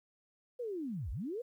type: linear two-way sweep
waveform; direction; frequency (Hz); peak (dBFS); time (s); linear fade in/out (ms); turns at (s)
sine; down then up; 508 to 46.93 to 508; -36; 0.59-1.42; 10; 1.11
effects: 12-bit

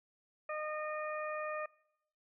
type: harmonic tone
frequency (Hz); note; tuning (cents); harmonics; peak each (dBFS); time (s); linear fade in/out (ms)
612; D#5; -29; 1 / 2 / 3 / 4; -39 / -41 / -46 / -47; 0.49-1.66; 5
effects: noise-tail reverb RT60 0.8 s tail -23 dB re dry

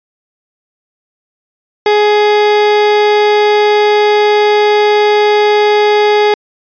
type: tone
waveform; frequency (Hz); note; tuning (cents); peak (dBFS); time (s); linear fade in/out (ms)
30% pulse; 418.4; G#4; +13; -4; 1.86-6.34; 2
effects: resampled to 11025 Hz

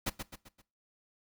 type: noise with echo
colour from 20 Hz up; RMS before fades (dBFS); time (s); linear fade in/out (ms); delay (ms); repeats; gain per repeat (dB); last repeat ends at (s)
pink; -32; 0.06-0.1; 10; 130; 4; -7; 0.62
effects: noise-tail reverb RT60 0.3 s tail -20 dB re dry

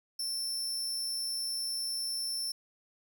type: tone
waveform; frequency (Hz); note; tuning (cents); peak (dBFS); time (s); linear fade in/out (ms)
sawtooth; 5370; E8; +31; -30; 0.19-2.52; 5
effects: none

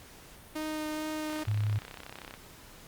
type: tone with vibrato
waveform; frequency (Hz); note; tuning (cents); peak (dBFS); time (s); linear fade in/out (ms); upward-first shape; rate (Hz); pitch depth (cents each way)
sawtooth; 308.5; D#4; -15; -29; 0.55-1.44; 10; triangle; 2.3; 11
type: click train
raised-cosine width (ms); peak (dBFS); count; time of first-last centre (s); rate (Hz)
0.3; -26; 35; 1.3-2.34; 32.7
type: tone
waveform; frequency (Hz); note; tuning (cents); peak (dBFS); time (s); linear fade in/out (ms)
sine; 105.2; G#2; +23; -26; 1.47-1.79; 10
effects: pink hiss -52 dBFS RMS until 2.87 s + Opus 48 kbps

